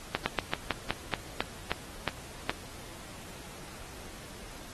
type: slowing click train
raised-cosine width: 0.3 ms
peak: -11 dBFS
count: 11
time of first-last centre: 0.15-2.495 s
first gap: 110 ms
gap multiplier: 1.16
effects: pink hiss -47 dBFS RMS until 4.73 s + AAC 32 kbps